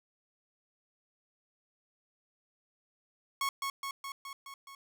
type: tone with echo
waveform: sawtooth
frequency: 1100 Hz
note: C#6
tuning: 14 cents flat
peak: -26 dBFS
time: 3.41-3.49 s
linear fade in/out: 2 ms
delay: 210 ms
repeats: 6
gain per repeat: -3 dB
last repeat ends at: 4.75 s
effects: none